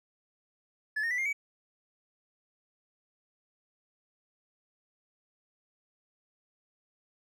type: tone with pitch steps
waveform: triangle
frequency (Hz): 1721 / 1844.5 / 1976.9 / 2119 / 2271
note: A6 / A#6 / B6 / C7 / C#7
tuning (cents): -39 / -19 / +1 / +21 / +41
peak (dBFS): -26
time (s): 0.96-1.33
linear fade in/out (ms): 10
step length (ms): 74
effects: tanh soft clip ceiling -22 dBFS